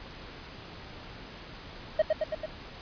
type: tone with echo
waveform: triangle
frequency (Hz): 625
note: D#5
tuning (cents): +8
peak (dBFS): -17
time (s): 1.99-2.02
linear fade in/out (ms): 5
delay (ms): 110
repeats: 4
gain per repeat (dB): -3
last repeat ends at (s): 2.46
effects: pink hiss -45 dBFS RMS until 2.81 s + resampled to 11025 Hz